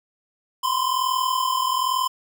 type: tone pair together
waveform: square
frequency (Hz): 1005.9 / 1047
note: B5 / C6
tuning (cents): +31 / +1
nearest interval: minor second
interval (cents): 70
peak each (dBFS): -25 / -23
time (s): 0.63-2.08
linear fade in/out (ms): 10
effects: none